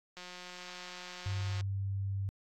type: click train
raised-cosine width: 0.2 ms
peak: -29 dBFS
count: 260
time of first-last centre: 0.17-1.609 s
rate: 180 Hz
type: tone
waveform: sine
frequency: 98 Hz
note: G2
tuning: in tune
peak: -32 dBFS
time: 1.26-2.29 s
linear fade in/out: 0 ms
effects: AAC 48 kbps